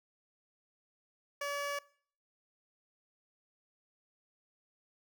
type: tone with notch filter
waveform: 15% pulse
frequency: 571 Hz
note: D5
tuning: 49 cents flat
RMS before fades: -37 dBFS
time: 1.41-1.79 s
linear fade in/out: 5 ms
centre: 11000 Hz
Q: 1.5
effects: noise-tail reverb RT60 0.5 s tail -21 dB re dry